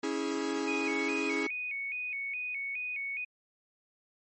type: chord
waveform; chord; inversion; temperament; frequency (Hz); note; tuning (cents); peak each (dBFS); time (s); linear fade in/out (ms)
45% pulse; C# minor; none; equal with one note detuned; 277.2 / 325.3 / 415.3; C#4 / E4 / G#4; 0 / -23 / 0; -35; 0.03-1.47; 5
type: tone with vibrato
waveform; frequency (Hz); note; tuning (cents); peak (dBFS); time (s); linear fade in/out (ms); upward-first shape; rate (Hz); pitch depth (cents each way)
sine; 2349; D7; 0; -33; 0.67-3.25; 10; square; 2.4; 98
effects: MP3 32 kbps